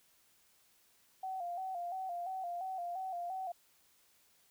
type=tone with vibrato; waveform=sine; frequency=727 Hz; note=F#5; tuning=31 cents flat; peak=-37 dBFS; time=1.23-3.52 s; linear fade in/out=5 ms; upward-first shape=square; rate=2.9 Hz; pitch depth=71 cents each way; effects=white hiss -69 dBFS RMS until 4.5 s